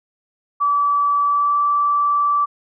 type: tone with pitch glide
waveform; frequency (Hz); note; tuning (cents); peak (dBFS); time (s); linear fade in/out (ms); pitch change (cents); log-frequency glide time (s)
sine; 1152 to 1161.4; D6 to D6; -34 to -20; -14; 0.6-2.46; 20; +14; 1.24-1.58
effects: none